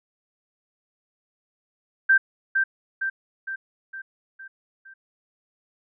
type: tone with echo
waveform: sine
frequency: 1568 Hz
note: G6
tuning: in tune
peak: -13 dBFS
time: 2.09-2.18 s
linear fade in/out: 10 ms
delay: 460 ms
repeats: 6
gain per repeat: -5 dB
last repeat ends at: 4.94 s
effects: none